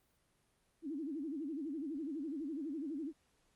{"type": "tone with vibrato", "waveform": "sine", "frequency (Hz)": 298.2, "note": "D4", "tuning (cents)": 27, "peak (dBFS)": -38, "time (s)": [0.82, 3.13], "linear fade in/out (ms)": 50, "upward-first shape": "sine", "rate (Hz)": 12, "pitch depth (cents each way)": 200, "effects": ["pink hiss -75 dBFS RMS until 3.55 s", "Opus 32 kbps"]}